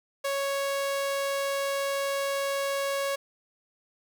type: tone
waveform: sawtooth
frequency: 554.4 Hz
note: C#5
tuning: in tune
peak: -23 dBFS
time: 0.24-3.16 s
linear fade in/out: 10 ms
effects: 10-bit